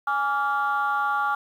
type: chord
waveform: sine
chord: D diminished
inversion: second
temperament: equal with one note detuned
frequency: 830.6 / 1153.8 / 1396.9 Hz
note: Ab5 / D6 / F6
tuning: 0 / -31 / 0 cents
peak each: -25 dBFS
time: 0.07-1.35 s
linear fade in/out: 5 ms
effects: tanh soft clip ceiling -15 dBFS + 9-bit